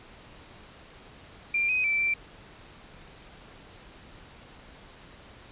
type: tone with pitch steps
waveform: sine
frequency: 2378 / 2511 / 2331 / 2347 Hz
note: D7 / D#7 / D7 / D7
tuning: +21 / +15 / -14 / -2 cents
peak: -23 dBFS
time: 1.54-2.14 s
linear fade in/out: 5 ms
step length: 150 ms
effects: pink hiss -50 dBFS RMS until 5.51 s + resampled to 8000 Hz